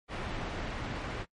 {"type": "low-pass noise", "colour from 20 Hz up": "pink", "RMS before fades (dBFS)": -37, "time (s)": [0.08, 1.26], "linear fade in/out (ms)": 50, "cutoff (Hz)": 2700, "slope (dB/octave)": 12, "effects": ["noise-tail reverb RT60 0.1 s tail -20 dB re dry", "MP3 48 kbps"]}